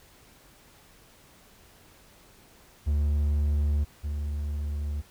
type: tone pair in turn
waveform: triangle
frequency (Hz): 73.42 / 73.42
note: D2 / D2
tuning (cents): 0 / 0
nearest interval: unison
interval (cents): 0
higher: neither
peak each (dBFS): -20 / -26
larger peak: first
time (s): 2.86-3.85 / 4.03-5.02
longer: neither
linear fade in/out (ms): 20
effects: pink hiss -56 dBFS RMS until 5.1 s